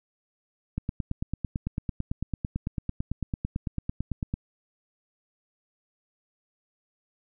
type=click train; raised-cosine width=5 ms; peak=-16 dBFS; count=33; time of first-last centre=0.78-4.34 s; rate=8.99 Hz; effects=none